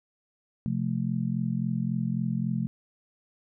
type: chord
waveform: sine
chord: F major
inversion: second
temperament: just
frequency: 130.96 / 174.61 / 218.3 Hz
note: C3 / F3 / A3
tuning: +2 / 0 / -13 cents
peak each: -30 dBFS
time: 0.66-2.67 s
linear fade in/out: 0 ms
effects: none